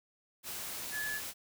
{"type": "tone in noise", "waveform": "sine", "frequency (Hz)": 1712, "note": "A6", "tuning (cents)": -48, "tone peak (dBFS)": -35, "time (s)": [0.91, 1.21], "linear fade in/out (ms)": 50, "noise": "white", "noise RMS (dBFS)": -41, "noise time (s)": [0.43, 1.34], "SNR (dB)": 3, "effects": []}